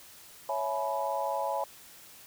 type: chord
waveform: sine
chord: C# minor seventh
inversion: none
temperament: equal with one note detuned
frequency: 554.4 / 659.3 / 849.5 / 987.8 Hz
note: C#5 / E5 / G#5 / B5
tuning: 0 / 0 / +39 / 0 cents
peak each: -34 / -35 / -33 / -35 dBFS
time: 0.49-1.64 s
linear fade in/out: 2 ms
effects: white hiss -52 dBFS RMS until 2.26 s